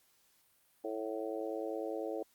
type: harmonic tone with a mistuned harmonic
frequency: 110 Hz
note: A2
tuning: in tune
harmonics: 3 / 4 / 5 / 6 / 7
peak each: -41 / -40 / -41 / -46 / -47 dBFS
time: 0.84-2.23 s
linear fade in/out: 5 ms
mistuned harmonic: 7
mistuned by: -32 cents
effects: white hiss -70 dBFS RMS until 2.34 s + Opus 48 kbps